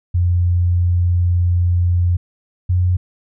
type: tone pair in turn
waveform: sine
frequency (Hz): 88.1 / 90.21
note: F2 / F#2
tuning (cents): +16 / -43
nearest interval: unison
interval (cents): 41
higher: second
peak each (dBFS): -12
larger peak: neither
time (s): 0.14-2.17 / 2.69-2.97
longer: first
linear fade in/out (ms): 10
effects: none